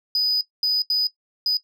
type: tone bursts at uneven times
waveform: sine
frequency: 4978 Hz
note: D#8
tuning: in tune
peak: -15 dBFS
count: 4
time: 0.15-0.41 / 0.63-0.82 / 0.9-1.07 / 1.46-1.57 s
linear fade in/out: 2 ms
effects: noise-tail reverb RT60 0.1 s tail -19 dB re dry + tanh soft clip ceiling -17 dBFS